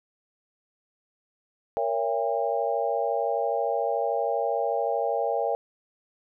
sine chord, A# diminished seventh, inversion none, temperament just, 466.2 / 559.4 / 671.3 / 805.5 Hz, A#4 / C#5 / E5 / G5, 0 / +16 / +31 / +47 cents, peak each -29 dBFS, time 1.77-5.55 s, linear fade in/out 0 ms, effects none

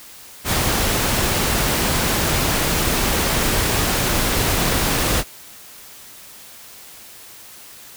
pink noise, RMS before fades -19 dBFS, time 0.44-5.24 s, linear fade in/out 50 ms, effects white hiss -41 dBFS RMS until 7.96 s

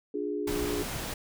sine chord, D diminished, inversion none, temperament equal with one note detuned, 293.7 / 353.3 / 415.3 Hz, D4 / F4 / Ab4, 0 / +20 / 0 cents, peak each -34 / -36 / -32 dBFS, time 0.14-0.83 s, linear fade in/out 5 ms
pink noise, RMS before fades -35 dBFS, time 0.47-1.14 s, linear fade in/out 5 ms
effects none

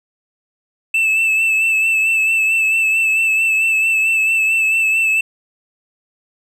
triangle tone with vibrato, 2637 Hz, E7, in tune, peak -11 dBFS, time 0.94-5.21 s, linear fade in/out 5 ms, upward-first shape sine, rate 4.5 Hz, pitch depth 30 cents each way, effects none

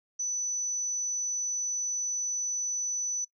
sine tone, 5980 Hz, F#8, 17 cents sharp, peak -28 dBFS, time 0.19-3.25 s, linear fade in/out 10 ms, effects noise-tail reverb RT60 0.1 s tail -20 dB re dry

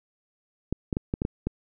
clicks, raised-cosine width 3 ms, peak -13 dBFS, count 7, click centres 0.726 / 0.928 / 0.969 / 1.139 / 1.219 / 1.251 / 1.47 s, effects none

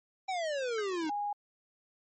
square exponential sweep, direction down, 784 to 300 Hz, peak -32 dBFS, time 0.28-1.1 s, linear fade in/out 10 ms
sine tone with exponential decay, 1568 Hz, G6, in tune, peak -33 dBFS, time 0.78-0.88 s, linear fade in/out 5 ms, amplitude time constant 21 ms
sine tone, 822 Hz, G#5, 18 cents flat, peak -31 dBFS, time 1.09-1.33 s, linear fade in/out 5 ms
effects low-pass 8000 Hz 12 dB/octave + MP3 32 kbps

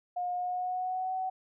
sine tone with pitch glide, 716 to 751.2 Hz, F5 to F#5, +43 to +26 cents, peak -30 dBFS, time 0.16-1.3 s, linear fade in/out 10 ms, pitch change +83 cents, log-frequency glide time 0.33-1.15 s, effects none

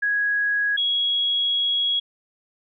sine tone pair in turn, 1661.2 / 3322 Hz, G#6 / G#7, 0 / 0 cents, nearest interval octave, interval 1200 cents, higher second, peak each -19 dBFS, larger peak neither, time 0.02-0.77 / 0.77-2 s, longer second, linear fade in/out 10 ms, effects none

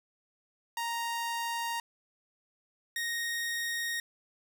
sawtooth tone pair in turn, 932.3 / 1864.6 Hz, A#5 / A#6, 0 / 0 cents, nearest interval octave, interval 1200 cents, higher second, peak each -28 dBFS, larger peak neither, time 0.77-1.8 / 2.96-4 s, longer second, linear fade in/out 2 ms, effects none

